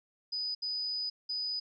sine tone bursts at uneven times, 4978 Hz, D#8, in tune, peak -32 dBFS, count 3, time 0.32-0.55 / 0.62-1.1 / 1.29-1.6 s, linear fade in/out 10 ms, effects none

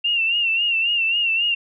sine tone with vibrato, 2756 Hz, F7, 24 cents flat, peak -17 dBFS, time 0.04-1.55 s, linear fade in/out 10 ms, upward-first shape sine, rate 3.7 Hz, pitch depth 70 cents each way, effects none

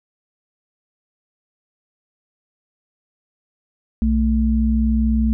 sine tone pair together, 62.18 / 221.6 Hz, B1 / A3, +12 / +13 cents, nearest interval octave + minor seventh, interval 2201 cents, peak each -17 dBFS, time 4.02-5.33 s, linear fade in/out 0 ms, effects none

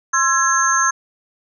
sine tone cluster, 1055 / 1345 / 1668 / 6340 Hz, C6 / E6 / G#6 / G8, +14 / +34 / +7 / +19 cents, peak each -19 dBFS, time 0.13-0.91 s, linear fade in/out 10 ms, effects none

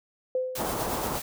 sine tone with exponential decay, 512 Hz, C5, 38 cents flat, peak -22 dBFS, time 0.35-1 s, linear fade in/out 2 ms, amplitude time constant 140 ms
white noise with tremolo, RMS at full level -34 dBFS, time 0.55-1.22 s, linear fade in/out 5 ms, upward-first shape triangle, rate 8.5 Hz, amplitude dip 45%
white low-pass noise, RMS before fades -31 dBFS, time 0.56-1.21 s, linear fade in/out 50 ms, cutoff 1100 Hz, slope 24 dB/octave
effects none

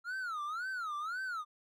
triangle tone with vibrato, 1348 Hz, E6, 38 cents sharp, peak -34 dBFS, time 0.04-1.45 s, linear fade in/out 50 ms, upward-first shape sine, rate 1.9 Hz, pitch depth 240 cents each way, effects none

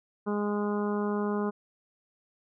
harmonic tone, 206.7 Hz, G#3, 8 cents flat, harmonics 1 / 2 / 3 / 4 / 5 / 6 / 7, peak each -29 / -31 / -41 / -40 / -39 / -41 / -45 dBFS, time 0.26-1.51 s, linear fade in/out 20 ms, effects none

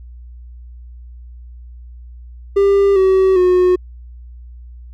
triangle tone with pitch steps, 397.6 / 380.1 / 363.3 Hz, G4 / F#4 / F#4, +25 / +47 / -32 cents, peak -7 dBFS, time 2.56-3.76 s, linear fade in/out 10 ms, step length 400 ms, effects added 60 Hz sine -33 dBFS peak until 4.93 s

